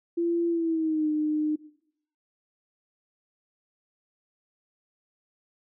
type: tone with pitch glide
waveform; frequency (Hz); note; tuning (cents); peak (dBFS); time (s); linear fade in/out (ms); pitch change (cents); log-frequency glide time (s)
sine; 340.2 to 304.8; F4 to D#4; -45 to -36; -23; 0.17-1.56; 10; -191; 0.48-1.08
effects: noise-tail reverb RT60 0.7 s tail -18 dB re dry